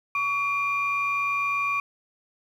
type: tone pair together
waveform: sine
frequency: 1131.7 / 2400 Hz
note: C#6 / D7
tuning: +35 / +37 cents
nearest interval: octave + minor second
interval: 1302 cents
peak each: -25 dBFS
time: 0.15-1.8 s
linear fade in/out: 2 ms
effects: tanh soft clip ceiling -16 dBFS + 9-bit